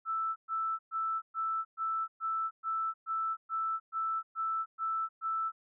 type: tone bursts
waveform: sine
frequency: 1321 Hz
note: E6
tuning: 3 cents sharp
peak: -30 dBFS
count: 13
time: 0.05-5.52 s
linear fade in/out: 50 ms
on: 310 ms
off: 120 ms
effects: none